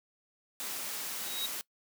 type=noise; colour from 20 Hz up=white; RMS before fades=-38 dBFS; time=0.6-1.61 s; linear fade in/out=0 ms
type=tone with exponential growth; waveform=square; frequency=3812 Hz; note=A#7; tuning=38 cents sharp; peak=-31 dBFS; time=1.03-1.46 s; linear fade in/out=5 ms; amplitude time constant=93 ms
effects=noise-tail reverb RT60 0.1 s tail -22 dB re dry + high-pass 200 Hz 12 dB/octave